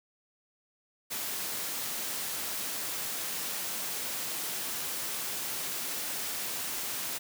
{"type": "high-pass noise", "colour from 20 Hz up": "white", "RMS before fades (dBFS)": -35, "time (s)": [1.1, 7.19], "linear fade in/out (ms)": 20, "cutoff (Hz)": 120, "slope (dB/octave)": 12, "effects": []}